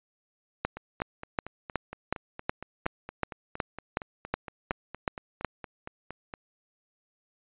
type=two click trains; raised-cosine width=0.5 ms; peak=-11 / -23 dBFS; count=14 / 25; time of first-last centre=0.65-5.447 / 0.77-6.338 s; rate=2.71 / 4.31 Hz; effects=resampled to 8000 Hz